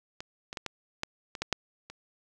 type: clicks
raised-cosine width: 0.2 ms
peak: -21 / -21 / -18 / -16 / -13 / -21 / -13 / -8 / -26 dBFS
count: 9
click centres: 0.205 / 0.529 / 0.572 / 0.663 / 1.034 / 1.352 / 1.42 / 1.527 / 1.9 s
effects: none